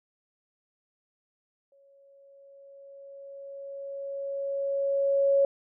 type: tone with exponential growth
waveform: sine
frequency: 554.4 Hz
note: C#5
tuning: in tune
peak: -18 dBFS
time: 1.72-5.45 s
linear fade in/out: 2 ms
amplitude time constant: 810 ms
effects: none